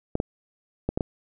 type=clicks; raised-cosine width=2 ms; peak=-11 dBFS; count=5; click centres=0.154 / 0.201 / 0.89 / 0.975 / 1.008 s; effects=none